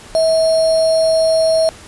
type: tone with sample-and-hold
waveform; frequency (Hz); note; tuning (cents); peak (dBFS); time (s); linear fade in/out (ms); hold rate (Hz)
sine; 646; E5; -35; -10; 0.15-1.69; 0; 4900
effects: pink hiss -38 dBFS RMS until 1.87 s + resampled to 24000 Hz